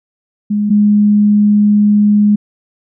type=tone pair in turn; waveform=sine; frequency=207.7 / 207.7 Hz; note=G#3 / G#3; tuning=0 / 0 cents; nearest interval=unison; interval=0 cents; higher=neither; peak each=-11 / -6 dBFS; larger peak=second; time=0.5-0.7 / 0.7-2.36 s; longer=second; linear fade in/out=10 ms; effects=none